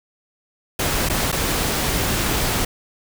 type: noise with dropouts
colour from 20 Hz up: pink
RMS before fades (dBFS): -21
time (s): 0.79-2.65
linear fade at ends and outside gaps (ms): 5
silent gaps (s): 1.089-1.097 / 1.318-1.325
effects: none